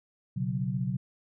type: chord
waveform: sine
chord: B suspended second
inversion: none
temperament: equal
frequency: 123.47 / 138.59 / 185 Hz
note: B2 / C#3 / F#3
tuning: 0 / 0 / 0 cents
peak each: -32 dBFS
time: 0.36-0.97 s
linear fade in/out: 10 ms
effects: none